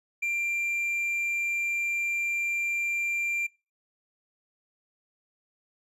triangle tone, 2373 Hz, D7, 17 cents sharp, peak -24 dBFS, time 0.22-3.47 s, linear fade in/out 10 ms, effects noise-tail reverb RT60 0.3 s tail -25 dB re dry + resampled to 32000 Hz

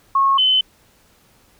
sine tone pair in turn, 1092 / 3043 Hz, C#6 / F#7, -26 / +48 cents, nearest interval octave + tritone, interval 1774 cents, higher second, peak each -12 dBFS, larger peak neither, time 0.15-0.38 / 0.38-0.61 s, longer neither, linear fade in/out 5 ms, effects pink hiss -55 dBFS RMS until 1.59 s

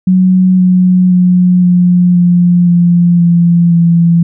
sine tone with pitch steps, 185 / 182.66 / 180.36 / 178.08 / 175.83 / 173.61 / 171.42 / 169.25 Hz, F#3 / F#3 / F#3 / F3 / F3 / F3 / F3 / E3, 0 / -22 / -44 / +34 / +12 / -10 / -32 / +46 cents, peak -4 dBFS, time 0.07-4.23 s, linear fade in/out 5 ms, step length 520 ms, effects none

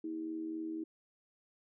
sine tone with amplitude modulation, 320.6 Hz, E4, 48 cents flat, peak -34 dBFS, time 0.04-0.84 s, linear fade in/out 5 ms, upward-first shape sine, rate 83.8 Hz, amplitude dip 60%, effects none

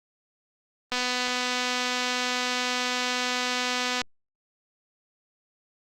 click train, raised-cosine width 0.2 ms, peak -10 dBFS, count 772, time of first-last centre 0.92-4.016 s, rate 249 Hz, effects Opus 24 kbps

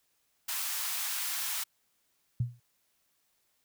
white high-pass noise, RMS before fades -34 dBFS, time 0.48-1.64 s, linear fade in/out 10 ms, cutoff 850 Hz, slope 24 dB/octave
sine tone with exponential decay, 120.7 Hz, B2, 39 cents flat, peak -23 dBFS, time 2.4-2.6 s, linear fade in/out 5 ms, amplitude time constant 42 ms
effects white hiss -74 dBFS RMS until 3.64 s

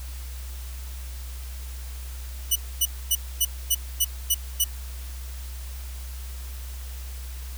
5% pulse tone bursts, 2960 Hz, F#7, in tune, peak -10 dBFS, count 8, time 2.51-4.644 s, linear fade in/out 10 ms, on 48 ms, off 250 ms, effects added 63 Hz sine -33 dBFS peak until 7.57 s + white hiss -45 dBFS RMS until 7.57 s

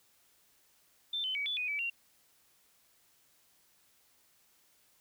sine tone with pitch steps, 3558 / 3050 / 2269 / 3462 / 2485 / 2300 / 2760 Hz, A7 / G7 / C#7 / A7 / D#7 / D7 / F7, +19 / -48 / +40 / -29 / -3 / -37 / -21 cents, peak -32 dBFS, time 1.13-1.9 s, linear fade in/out 5 ms, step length 110 ms, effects white hiss -68 dBFS RMS until 5 s

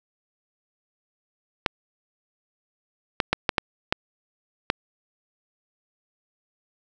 clicks, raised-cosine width 0.3 ms, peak -3 dBFS, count 7, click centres 1.662 / 3.202 / 3.33 / 3.492 / 3.582 / 3.925 / 4.701 s, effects none

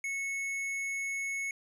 sine tone with hard clipping, 2200 Hz, C#7, 14 cents flat, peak -34 dBFS, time 0.04-1.51 s, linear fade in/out 2 ms, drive 9 dB, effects none

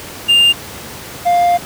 triangle tone pair in turn, 2803 / 700.8 Hz, F7 / F5, +6 / +6 cents, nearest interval 2 octaves, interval 2400 cents, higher first, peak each -5 / -7 dBFS, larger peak first, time 0.28-0.53 / 1.25-1.58 s, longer second, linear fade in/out 20 ms, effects pink hiss -30 dBFS RMS until 1.65 s + high-pass 80 Hz 12 dB/octave

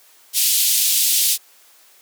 white band-pass noise, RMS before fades -17 dBFS, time 0.33-1.38 s, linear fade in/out 50 ms, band 3000 to 16000 Hz, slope 24 dB/octave, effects white hiss -51 dBFS RMS until 2.01 s + high-pass 400 Hz 12 dB/octave

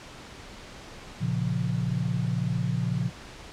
sine chord, Bb minor, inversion none, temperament equal, 116.54 / 138.59 / 174.61 Hz, Bb2 / Db3 / F3, 0 / 0 / 0 cents, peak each -29 dBFS, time 1.2-3.1 s, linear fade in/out 20 ms, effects pink hiss -44 dBFS RMS until 3.52 s + low-pass 6000 Hz 12 dB/octave

